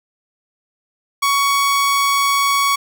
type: tone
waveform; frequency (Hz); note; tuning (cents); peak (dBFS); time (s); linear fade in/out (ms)
sawtooth; 1119; C#6; +16; -10; 1.22-2.76; 10
effects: none